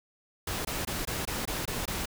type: noise bursts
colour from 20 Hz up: pink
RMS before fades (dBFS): -33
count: 8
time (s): 0.47-2.057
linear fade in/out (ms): 5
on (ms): 180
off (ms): 21
effects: none